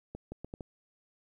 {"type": "accelerating click train", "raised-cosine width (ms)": 2, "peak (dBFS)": -27, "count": 5, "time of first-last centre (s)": [0.15, 0.608], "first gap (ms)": 170, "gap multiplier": 0.74, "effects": ["11-bit"]}